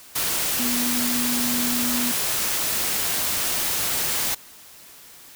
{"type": "tone in noise", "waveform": "sine", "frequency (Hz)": 243.3, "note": "B3", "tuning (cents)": -26, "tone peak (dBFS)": -25, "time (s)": [0.59, 2.12], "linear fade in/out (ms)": 10, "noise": "white", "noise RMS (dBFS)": -24, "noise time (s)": [0.15, 4.35], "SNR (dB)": -4, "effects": ["white hiss -46 dBFS RMS until 5.35 s"]}